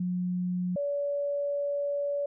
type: tone pair in turn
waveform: sine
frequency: 180 / 571.5 Hz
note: F#3 / D5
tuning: -47 / -47 cents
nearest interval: octave + minor sixth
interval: 2000 cents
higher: second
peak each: -27 dBFS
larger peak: neither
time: 0-0.76 / 0.76-2.26 s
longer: second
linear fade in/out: 5 ms
effects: none